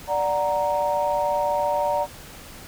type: chord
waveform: sine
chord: D augmented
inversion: none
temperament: equal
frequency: 587.3 / 740 / 932.3 Hz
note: D5 / F#5 / A#5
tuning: 0 / 0 / 0 cents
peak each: -23 / -27 / -23 dBFS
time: 0.07-2.07 s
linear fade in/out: 50 ms
effects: tanh soft clip ceiling -11 dBFS + pink hiss -42 dBFS RMS until 2.67 s